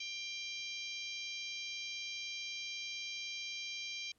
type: harmonic tone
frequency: 791 Hz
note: G5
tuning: 15 cents sharp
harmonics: 3 / 4 / 5 / 6 / 7 / 8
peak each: -44 / -46 / -48 / -50 / -51 / -52 dBFS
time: 0-4.12 s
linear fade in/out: 5 ms
effects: pink hiss -75 dBFS RMS until 4.18 s + low-pass 12000 Hz 12 dB/octave